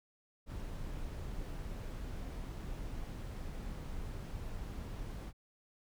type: noise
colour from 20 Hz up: brown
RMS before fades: -42 dBFS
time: 0.46-5.33 s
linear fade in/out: 50 ms
effects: none